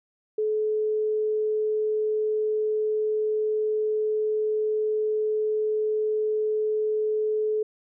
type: tone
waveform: sine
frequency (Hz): 429.6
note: A4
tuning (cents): -41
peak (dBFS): -22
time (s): 0.38-7.63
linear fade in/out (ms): 5
effects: none